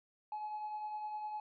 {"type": "tone with tremolo", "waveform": "triangle", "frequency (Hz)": 849, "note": "G#5", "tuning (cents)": 38, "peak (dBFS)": -33, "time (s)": [0.32, 1.4], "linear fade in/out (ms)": 2, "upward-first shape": "triangle", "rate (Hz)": 9.9, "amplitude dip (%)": 55, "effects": ["tanh soft clip ceiling -35 dBFS", "resampled to 11025 Hz"]}